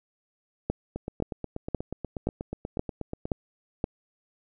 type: two click trains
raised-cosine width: 2 ms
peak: -19 / -12 dBFS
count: 20 / 7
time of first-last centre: 0.96-3.255 / 0.7-3.841 s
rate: 8.28 / 1.91 Hz
effects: none